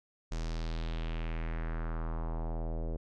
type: tone with low-pass filter sweep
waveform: square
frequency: 40.77 Hz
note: E1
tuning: 18 cents flat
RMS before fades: -35 dBFS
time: 0.31-2.97 s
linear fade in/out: 10 ms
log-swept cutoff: 6500 to 500 Hz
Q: 2.2
effects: none